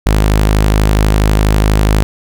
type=tone; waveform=sawtooth; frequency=52.2 Hz; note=G#1; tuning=10 cents sharp; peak=-4 dBFS; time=0.06-2.03 s; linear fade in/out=0 ms; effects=none